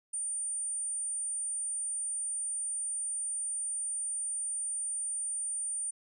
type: tone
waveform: sine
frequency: 9040 Hz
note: C#9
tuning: 33 cents sharp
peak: -32 dBFS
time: 0.13-5.91 s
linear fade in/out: 10 ms
effects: none